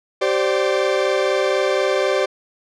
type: chord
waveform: 40% pulse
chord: G suspended fourth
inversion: none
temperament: equal with one note detuned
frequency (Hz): 386.4 / 523.3 / 587.3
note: G4 / C5 / D5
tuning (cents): -25 / 0 / 0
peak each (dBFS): -20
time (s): 0.21-2.26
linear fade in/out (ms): 10
effects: low-pass 5000 Hz 12 dB/octave